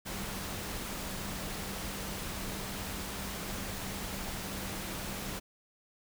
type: tone in noise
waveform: sine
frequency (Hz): 195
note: G3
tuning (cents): -9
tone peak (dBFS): -45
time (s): 0.05-5.4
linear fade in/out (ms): 20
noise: pink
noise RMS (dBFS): -39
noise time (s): 0.05-5.4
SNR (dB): -9
effects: none